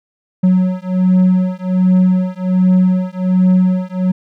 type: beating tone pair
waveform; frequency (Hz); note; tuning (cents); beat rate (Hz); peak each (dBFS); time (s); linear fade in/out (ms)
triangle; 183.7 / 185; F#3 / F#3; -12 / 0; 1.3; -11; 0.43-4.12; 10
effects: none